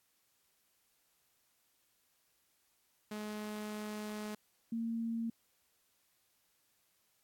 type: tone pair in turn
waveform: sawtooth / sine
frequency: 211.6 / 229.1 Hz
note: G#3 / A#3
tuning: +33 / -30 cents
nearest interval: minor second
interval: 137 cents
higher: second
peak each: -36 / -34 dBFS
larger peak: second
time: 3.11-4.35 / 4.72-5.3 s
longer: first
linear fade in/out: 5 ms
effects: white hiss -75 dBFS RMS until 7.23 s + AAC 64 kbps